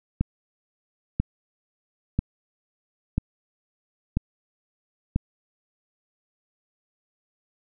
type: click train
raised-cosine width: 5 ms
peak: -9 dBFS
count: 6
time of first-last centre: 0.21-5.16 s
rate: 1.01 Hz
effects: none